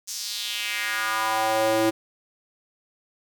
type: tone with high-pass filter sweep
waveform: square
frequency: 110.4 Hz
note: A2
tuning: 6 cents sharp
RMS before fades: -25 dBFS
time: 0.07-1.91 s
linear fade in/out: 20 ms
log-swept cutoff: 6300 to 360 Hz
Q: 2.6
effects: none